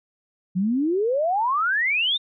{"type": "exponential sweep", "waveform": "sine", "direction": "up", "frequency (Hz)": [174.61, 3729], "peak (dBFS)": -19, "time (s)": [0.55, 2.18], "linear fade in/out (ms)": 20, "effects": []}